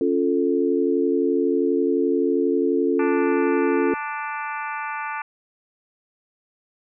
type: chord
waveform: sine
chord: Db augmented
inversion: none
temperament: equal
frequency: 277.2 / 349.2 / 440 Hz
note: Db4 / F4 / A4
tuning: 0 / 0 / 0 cents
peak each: -22 dBFS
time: 0.01-3.94 s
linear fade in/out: 2 ms
type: harmonic tone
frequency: 293.9 Hz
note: D4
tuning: 1 cent sharp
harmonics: 3 / 4 / 5 / 6 / 7 / 8 / 9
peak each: -30 / -32 / -33 / -37 / -40 / -37 / -41 dBFS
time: 2.99-5.22 s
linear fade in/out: 5 ms
effects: none